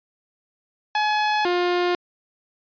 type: tone pair in turn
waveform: sawtooth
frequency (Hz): 847 / 354.4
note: G#5 / F4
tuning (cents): +34 / +25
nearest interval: octave + minor third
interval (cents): 1509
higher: first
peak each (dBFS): -15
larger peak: neither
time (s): 0.95-1.45 / 1.45-1.95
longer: neither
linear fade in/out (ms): 2
effects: resampled to 11025 Hz